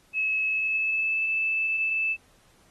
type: tone with pitch glide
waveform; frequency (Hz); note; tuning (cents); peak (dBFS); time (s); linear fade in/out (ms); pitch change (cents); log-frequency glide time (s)
sine; 2583 to 2630; E7 to E7; -36 to -5; -23; 0.13-2.17; 50; +31; 0.46-1.24
effects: pink hiss -61 dBFS RMS until 2.7 s + AAC 32 kbps